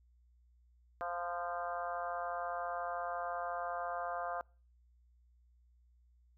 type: harmonic tone with a mistuned harmonic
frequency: 174.2 Hz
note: F3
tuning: 4 cents flat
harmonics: 3 / 4 / 5 / 6 / 7 / 8 / 9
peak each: -45 / -39 / -49 / -45 / -44 / -49 / -49 dBFS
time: 1.01-4.41 s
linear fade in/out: 0 ms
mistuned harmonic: 6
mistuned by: -18 cents
effects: noise-tail reverb RT60 0.4 s tail -26 dB re dry + added 60 Hz sine -64 dBFS peak until 6.37 s